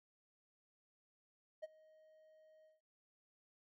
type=tone with ADSR envelope; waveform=triangle; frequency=626 Hz; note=D#5; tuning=10 cents sharp; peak=-39 dBFS; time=1.62-2.81 s; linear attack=19 ms; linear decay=25 ms; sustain=-23 dB; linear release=160 ms; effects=none